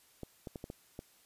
clicks, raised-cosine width 2 ms, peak -28 dBFS, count 6, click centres 0.233 / 0.472 / 0.558 / 0.641 / 0.701 / 0.991 s, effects white hiss -65 dBFS RMS until 1.25 s + resampled to 32000 Hz

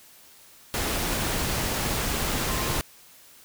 sine tone in noise, 1051 Hz, C6, 7 cents sharp, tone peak -36 dBFS, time 2.49-2.78 s, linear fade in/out 0 ms, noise pink, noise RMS -27 dBFS, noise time 0.74-2.81 s, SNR -12 dB, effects white hiss -52 dBFS RMS until 3.44 s

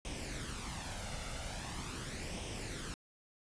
pink noise with flanger, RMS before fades -42 dBFS, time 0.05-2.94 s, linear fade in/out 0 ms, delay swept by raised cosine 0.34 to 1.44 ms, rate 0.42 Hz, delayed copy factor +0.55, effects resampled to 22050 Hz

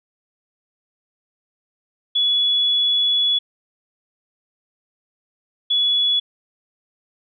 sine tone pair in turn, 3399 / 3399 Hz, G#7 / G#7, +39 / +39 cents, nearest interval unison, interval 0 cents, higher neither, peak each -15 dBFS, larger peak neither, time 2.15-3.39 / 5.7-6.2 s, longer first, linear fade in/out 10 ms, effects none

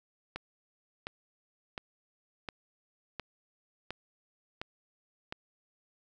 click train, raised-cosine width 0.3 ms, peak -21 dBFS, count 8, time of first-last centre 0.36-5.325 s, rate 1.41 Hz, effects none

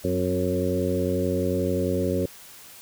harmonic tone with a mistuned harmonic, 91.3 Hz, F#2, 23 cents flat, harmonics 1 / 2 / 3 / 4 / 5 / 6, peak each -29 / -29 / -29 / -29 / -29 / -29 dBFS, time 0.04-2.26 s, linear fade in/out 5 ms, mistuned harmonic 3, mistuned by -31 cents, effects white hiss -46 dBFS RMS until 2.81 s

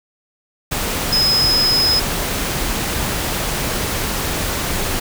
sine tone in noise, 5090 Hz, D#8, 39 cents sharp, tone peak -13 dBFS, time 1.12-2 s, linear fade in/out 10 ms, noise pink, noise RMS -21 dBFS, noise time 0.71-5 s, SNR +5 dB, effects none

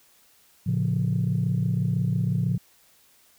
sine chord, A augmented, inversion none, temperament equal with one note detuned, 112.64 / 138.59 / 174.61 Hz, A2 / C#3 / E#3, +41 / 0 / 0 cents, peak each -25 dBFS, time 0.66-2.58 s, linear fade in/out 10 ms, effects tanh soft clip ceiling -15 dBFS + white hiss -59 dBFS RMS until 3.38 s

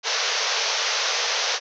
white band-pass noise, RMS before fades -24 dBFS, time 0.03-1.6 s, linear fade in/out 50 ms, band 420 to 6300 Hz, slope 96 dB/octave, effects none

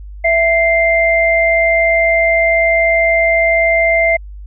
sine tone pair together, 663.1 / 2093 Hz, E5 / C7, +10 / 0 cents, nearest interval octave + minor sixth, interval 1990 cents, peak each -12 dBFS, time 0.24-4.17 s, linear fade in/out 10 ms, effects added 50 Hz sine -28 dBFS peak until 4.46 s

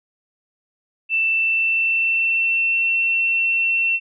sine tone with pitch glide, 2665 to 2704 Hz, E7 to E7, +18 to +43 cents, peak -16 dBFS, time 1.09-4 s, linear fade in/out 50 ms, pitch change +25 cents, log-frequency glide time 1.29-2.82 s, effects none

